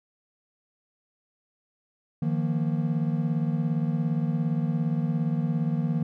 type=chord; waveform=triangle; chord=Eb suspended second; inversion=none; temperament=equal with one note detuned; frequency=155.56 / 172.91 / 233.1 Hz; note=Eb3 / F3 / Bb3; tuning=0 / -17 / 0 cents; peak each=-24 / -27 / -28 dBFS; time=2.22-6.03 s; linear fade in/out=5 ms; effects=none